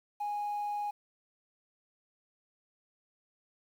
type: tone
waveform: triangle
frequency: 827 Hz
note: G#5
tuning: 8 cents flat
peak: -29 dBFS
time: 0.2-0.91 s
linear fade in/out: 10 ms
effects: tanh soft clip ceiling -28 dBFS + 10-bit